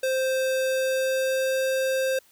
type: tone with pitch glide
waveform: square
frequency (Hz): 523.3 to 526.9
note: C5 to C5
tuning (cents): 0 to +12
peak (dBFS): -23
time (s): 0.03-2.19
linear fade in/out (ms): 5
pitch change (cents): +12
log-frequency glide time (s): 0.64-1.65
effects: white hiss -59 dBFS RMS until 2.31 s